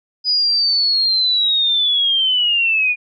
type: linear sweep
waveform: sine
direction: down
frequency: 4978 to 2427 Hz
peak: -13 dBFS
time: 0.24-2.96 s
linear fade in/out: 50 ms
effects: none